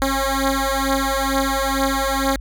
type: beating tone pair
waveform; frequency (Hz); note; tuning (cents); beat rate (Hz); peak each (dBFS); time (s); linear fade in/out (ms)
10% pulse; 270 / 272.2; C#4 / C#4; -45 / -31; 2.2; -13; 0.02-2.36; 0
effects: added 50 Hz sine -28 dBFS peak until 2.4 s